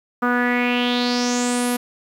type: tone with low-pass filter sweep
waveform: sawtooth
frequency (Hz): 244.5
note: B3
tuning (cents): -17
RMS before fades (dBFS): -20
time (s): 0.22-1.77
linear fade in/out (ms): 10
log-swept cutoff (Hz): 1300 to 12000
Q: 5.1
effects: 8-bit